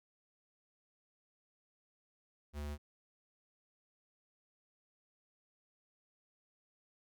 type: tone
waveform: square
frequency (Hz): 73.42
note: D2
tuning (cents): 0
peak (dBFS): -40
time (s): 2.53-2.78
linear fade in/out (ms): 50
effects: none